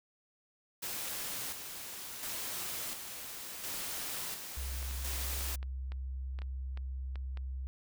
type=noise with tremolo; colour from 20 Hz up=white; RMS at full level=-39 dBFS; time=0.82-5.56 s; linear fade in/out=10 ms; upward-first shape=square; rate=0.71 Hz; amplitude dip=45%
type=clicks; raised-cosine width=0.3 ms; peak=-32 dBFS; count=12; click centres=4.145 / 4.828 / 4.911 / 5.334 / 5.408 / 5.629 / 5.92 / 6.389 / 6.419 / 6.774 / 7.157 / 7.373 s
type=tone; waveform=sine; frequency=65.41 Hz; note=C2; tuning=in tune; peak=-36 dBFS; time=4.57-7.67 s; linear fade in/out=0 ms
effects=none